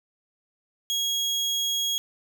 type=tone; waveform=30% pulse; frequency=3300 Hz; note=G#7; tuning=12 cents flat; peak=-21 dBFS; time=0.9-1.98 s; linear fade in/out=0 ms; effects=none